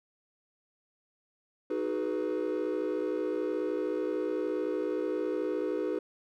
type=chord; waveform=triangle; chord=G# minor seventh; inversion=second; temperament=equal with one note detuned; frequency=311.1 / 370 / 423.5 / 493.9 Hz; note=D#4 / F#4 / G#4 / B4; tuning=0 / 0 / +34 / 0 cents; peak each=-32 dBFS; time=1.7-5.99 s; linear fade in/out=5 ms; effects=tanh soft clip ceiling -21 dBFS